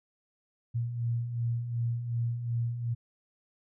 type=beating tone pair; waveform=sine; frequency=115.7 / 118.4 Hz; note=A#2 / A#2; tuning=-13 / +27 cents; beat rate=2.7 Hz; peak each=-37 / -29 dBFS; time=0.74-2.95 s; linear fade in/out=20 ms; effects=none